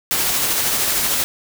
white noise with tremolo, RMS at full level -18 dBFS, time 0.11-1.24 s, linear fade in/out 0 ms, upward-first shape sine, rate 13 Hz, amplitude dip 25%, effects none

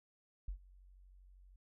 sine tone with ADSR envelope, 46.33 Hz, F#1, 3 cents sharp, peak -36 dBFS, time 0.48-1.56 s, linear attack 5 ms, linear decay 90 ms, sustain -22 dB, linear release 3 ms, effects none

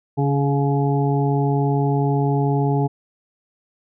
harmonic tone with a mistuned harmonic, 141 Hz, C#3, 30 cents sharp, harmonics 1 / 2 / 3 / 5 / 6, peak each -18 / -24 / -24 / -29 / -27 dBFS, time 0.17-2.88 s, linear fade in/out 20 ms, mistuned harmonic 3, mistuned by -18 cents, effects none

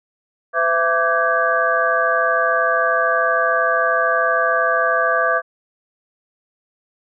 sine tone cluster, 509 / 666 / 1166 / 1537 / 1650 Hz, C5 / E5 / D6 / G6 / G#6, -48 / +18 / -13 / -35 / -12 cents, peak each -23 / -20 / -19 / -22 / -22 dBFS, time 0.53-5.42 s, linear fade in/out 50 ms, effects none

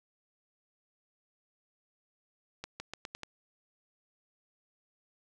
accelerating click train, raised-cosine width 0.2 ms, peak -22 dBFS, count 6, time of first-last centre 2.64-3.233 s, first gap 160 ms, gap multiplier 0.85, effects none

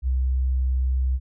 sine tone, 64.4 Hz, C2, 27 cents flat, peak -19 dBFS, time 0.02-1.2 s, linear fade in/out 50 ms, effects none

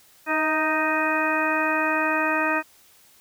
harmonic tone with a mistuned harmonic, 311.1 Hz, D#4, in tune, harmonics 1 / 2 / 3 / 4 / 5 / 6 / 8, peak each -28 / -28 / -28 / -28 / -28 / -28 / -28 dBFS, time 0.26-2.63 s, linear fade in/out 50 ms, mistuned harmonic 2, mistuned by +31 cents, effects white hiss -55 dBFS RMS until 3.2 s

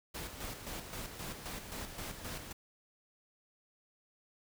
pink noise with tremolo, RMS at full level -42 dBFS, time 0.14-2.53 s, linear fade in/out 10 ms, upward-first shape square, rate 3.8 Hz, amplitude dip 50%, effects none

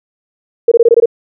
sine tone bursts, 466.2 Hz, A#4, in tune, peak -3 dBFS, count 7, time 0.68-1.058 s, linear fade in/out 5 ms, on 36 ms, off 21 ms, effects none

